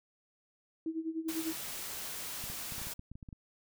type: tone with tremolo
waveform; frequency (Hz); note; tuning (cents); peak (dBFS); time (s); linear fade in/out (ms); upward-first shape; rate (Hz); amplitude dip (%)
sine; 322.9; E4; -36; -31; 0.86-1.53; 2; sine; 10; 80
type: noise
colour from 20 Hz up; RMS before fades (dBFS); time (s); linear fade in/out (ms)
white; -41; 1.28-2.94; 10
type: clicks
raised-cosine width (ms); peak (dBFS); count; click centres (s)
5; -34; 12; 2.44 / 2.5 / 2.722 / 2.782 / 2.817 / 2.87 / 2.994 / 3.116 / 3.155 / 3.228 / 3.288 / 3.328
effects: none